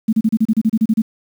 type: tone bursts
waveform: sine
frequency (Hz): 220.8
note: A3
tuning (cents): +6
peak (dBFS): -10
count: 12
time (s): 0.08-1.02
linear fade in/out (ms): 10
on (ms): 49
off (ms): 32
effects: 7-bit